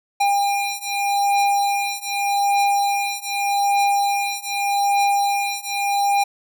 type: beating tone pair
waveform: square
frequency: 803 / 803.83 Hz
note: G5 / G5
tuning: +41 / +43 cents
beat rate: 0.83 Hz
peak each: -22 / -21 dBFS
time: 0.2-6.24 s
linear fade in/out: 10 ms
effects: none